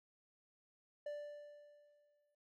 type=tone with exponential decay; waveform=triangle; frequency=587.3 Hz; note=D5; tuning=in tune; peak=-38 dBFS; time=1.06-2.35 s; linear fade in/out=5 ms; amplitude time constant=280 ms; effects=noise-tail reverb RT60 0.2 s tail -19 dB re dry